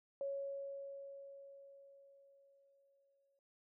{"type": "tone with exponential decay", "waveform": "sine", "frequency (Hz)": 554.4, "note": "C#5", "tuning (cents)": 0, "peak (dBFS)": -37, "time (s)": [0.21, 3.39], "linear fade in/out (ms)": 1, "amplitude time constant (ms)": 690, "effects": ["noise-tail reverb RT60 0.5 s tail -25 dB re dry"]}